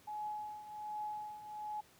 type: tone with tremolo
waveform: sine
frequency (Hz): 845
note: G#5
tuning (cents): +30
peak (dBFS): -37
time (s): 0.07-1.81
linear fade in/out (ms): 10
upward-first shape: triangle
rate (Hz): 1.3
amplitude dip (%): 75
effects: pink hiss -64 dBFS RMS until 1.99 s + high-pass 80 Hz 12 dB/octave